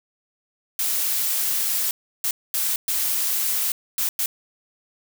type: noise bursts at uneven times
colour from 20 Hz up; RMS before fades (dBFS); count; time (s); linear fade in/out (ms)
blue; -23; 6; 0.79-1.91 / 2.24-2.31 / 2.54-2.76 / 2.88-3.72 / 3.98-4.09 / 4.19-4.26; 2
effects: none